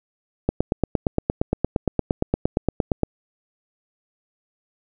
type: click train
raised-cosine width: 2 ms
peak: -5 dBFS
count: 23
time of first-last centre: 0.49-3.033 s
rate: 8.65 Hz
effects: none